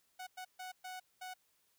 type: tone bursts at uneven times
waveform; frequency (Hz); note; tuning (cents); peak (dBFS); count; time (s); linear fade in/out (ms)
sawtooth; 740; F#5; 0; -40; 5; 0.19-0.27 / 0.37-0.45 / 0.59-0.72 / 0.84-1 / 1.21-1.34; 10
effects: white hiss -75 dBFS RMS until 1.78 s